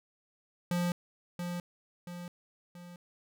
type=tone with echo; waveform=square; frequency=175.5 Hz; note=F3; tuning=9 cents sharp; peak=-29 dBFS; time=0.71-0.92 s; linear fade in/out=2 ms; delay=680 ms; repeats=3; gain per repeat=-6 dB; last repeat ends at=2.96 s; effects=none